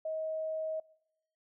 sine tone, 633 Hz, D#5, 30 cents sharp, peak -33 dBFS, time 0.05-0.8 s, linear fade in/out 5 ms, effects noise-tail reverb RT60 0.8 s tail -23 dB re dry

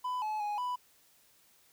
triangle tone with pitch steps, 1000 / 858 / 831 / 991 Hz, B5 / A5 / G#5 / B5, +21 / -44 / +1 / +6 cents, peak -30 dBFS, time 0.04-0.76 s, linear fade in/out 10 ms, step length 180 ms, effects white hiss -65 dBFS RMS until 1.72 s

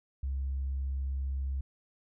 sine tone, 67.5 Hz, C#2, 45 cents flat, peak -29 dBFS, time 0.23-1.61 s, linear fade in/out 5 ms, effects tanh soft clip ceiling -27 dBFS

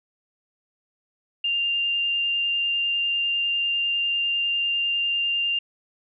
sine tone with vibrato, 2794 Hz, F7, in tune, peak -21 dBFS, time 1.44-5.59 s, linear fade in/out 5 ms, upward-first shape sine, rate 10 Hz, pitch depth 8 cents each way, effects none

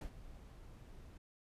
brown noise with ADSR envelope, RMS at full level -42 dBFS, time 0.01-1.18 s, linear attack 4 ms, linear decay 84 ms, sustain -12 dB, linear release 8 ms, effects resampled to 32000 Hz

